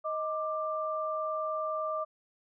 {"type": "tone pair together", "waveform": "sine", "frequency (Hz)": [626.7, 1183], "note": ["D#5", "D6"], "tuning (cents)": [12, 12], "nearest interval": "major seventh", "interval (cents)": 1100, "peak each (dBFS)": [-33, -33], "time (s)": [0.04, 2.05], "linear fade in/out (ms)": 20, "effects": []}